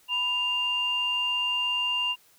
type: tone pair together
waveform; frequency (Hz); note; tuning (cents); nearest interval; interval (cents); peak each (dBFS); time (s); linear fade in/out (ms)
sine; 989 / 2797; B5 / F7; +2 / +2; octave + tritone; 1800; -32 / -24; 0.08-2.16; 50
effects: tanh soft clip ceiling -17 dBFS + white hiss -60 dBFS RMS until 2.38 s